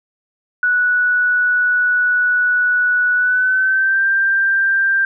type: tone with pitch glide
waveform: sine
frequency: 1474 to 1579.8 Hz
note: F#6 to G6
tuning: -7 to +13 cents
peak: -12 dBFS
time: 0.63-5.05 s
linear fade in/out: 2 ms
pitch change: +120 cents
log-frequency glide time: 3.15-4.05 s
effects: none